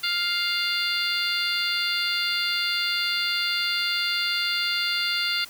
harmonic tone with a mistuned harmonic, 700 Hz, F5, 4 cents sharp, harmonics 2 / 3 / 4 / 5 / 6 / 7, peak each -30 / -30 / -30 / -30 / -30 / -30 dBFS, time 0.03-5.45 s, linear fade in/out 10 ms, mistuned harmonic 7, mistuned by -87 cents, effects white hiss -45 dBFS RMS until 5.49 s

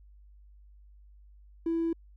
triangle tone, 331.2 Hz, E4, 8 cents sharp, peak -23 dBFS, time 1.66-1.93 s, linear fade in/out 5 ms, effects tanh soft clip ceiling -23 dBFS + added 50 Hz sine -52 dBFS peak until 2.16 s

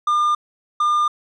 triangle tone pair in turn, 1204 / 1204 Hz, D6 / D6, +43 / +43 cents, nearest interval unison, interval 0 cents, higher neither, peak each -13 dBFS, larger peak neither, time 0.07-0.35 / 0.8-1.08 s, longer neither, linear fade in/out 5 ms, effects resampled to 22050 Hz

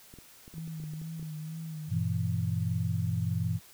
clicks, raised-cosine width 3 ms, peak -36 dBFS, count 12, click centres 0.139 / 0.187 / 0.479 / 0.54 / 0.582 / 0.677 / 0.801 / 0.838 / 0.936 / 1.016 / 1.196 / 1.228 s
sine tone with vibrato, 158.2 Hz, D#3, 29 cents sharp, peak -36 dBFS, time 0.53-2.02 s, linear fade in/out 50 ms, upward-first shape sine, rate 2.1 Hz, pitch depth 50 cents each way
sine chord, E diminished, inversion first, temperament equal with one note detuned, 98 / 119.47 / 164.81 Hz, G2 / Bb2 / E3, 0 / +43 / 0 cents, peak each -31 / -32 / -32 dBFS, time 1.88-3.6 s, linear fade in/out 50 ms
effects white hiss -55 dBFS RMS until 3.73 s

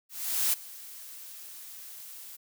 blue noise with ADSR envelope, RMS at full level -25 dBFS, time 0.09-2.37 s, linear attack 440 ms, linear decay 14 ms, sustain -20 dB, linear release 18 ms, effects none

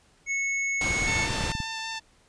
square tone, 2200 Hz, C#7, 14 cents flat, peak -26 dBFS, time 0.26-1.28 s, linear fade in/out 50 ms
pink low-pass noise, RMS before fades -31 dBFS, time 0.81-1.52 s, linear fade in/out 2 ms, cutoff 9100 Hz, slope 24 dB/octave
clicks, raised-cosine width 5 ms, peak -20 dBFS, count 11, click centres 0.907 / 1.023 / 1.099 / 1.168 / 1.206 / 1.306 / 1.408 / 1.44 / 1.501 / 1.552 / 1.603 s
10% pulse tone with vibrato, 893 Hz, A5, 25 cents sharp, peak -23 dBFS, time 1.06-2 s, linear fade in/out 20 ms, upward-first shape sine, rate 5.1 Hz, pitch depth 10 cents each way
effects pink hiss -61 dBFS RMS until 2.28 s + resampled to 22050 Hz

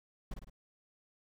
brown noise with echo, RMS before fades -38 dBFS, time 0.31-0.34 s, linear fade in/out 5 ms, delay 53 ms, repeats 3, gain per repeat -5 dB, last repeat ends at 0.499 s, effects none

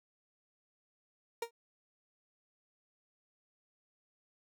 30% pulse tone with exponential decay, 466.2 Hz, A#4, in tune, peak -29 dBFS, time 1.42-1.51 s, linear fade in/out 5 ms, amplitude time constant 18 ms, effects none

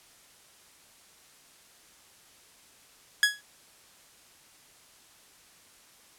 sawtooth tone with exponential decay, 1674 Hz, G#6, 13 cents sharp, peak -12 dBFS, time 3.23-3.41 s, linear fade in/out 1 ms, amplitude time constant 38 ms, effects white hiss -57 dBFS RMS until 6.18 s + low-pass 11000 Hz 12 dB/octave

